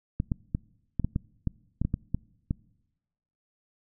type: clicks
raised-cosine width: 5 ms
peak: -14 dBFS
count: 12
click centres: 0.201 / 0.318 / 0.549 / 0.997 / 1.046 / 1.161 / 1.473 / 1.816 / 1.85 / 1.941 / 2.146 / 2.509 s
effects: noise-tail reverb RT60 1.0 s tail -25 dB re dry